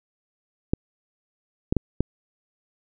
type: clicks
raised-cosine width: 3 ms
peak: -7 dBFS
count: 4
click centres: 0.735 / 1.725 / 1.767 / 2.006 s
effects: none